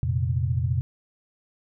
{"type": "chord", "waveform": "sine", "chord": "F suspended fourth", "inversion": "none", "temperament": "just", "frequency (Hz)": [87.31, 116.41, 130.96], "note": ["F2", "Bb2", "C3"], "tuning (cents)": [0, -2, 2], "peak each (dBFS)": -26, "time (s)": [0.03, 0.81], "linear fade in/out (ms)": 0, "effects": []}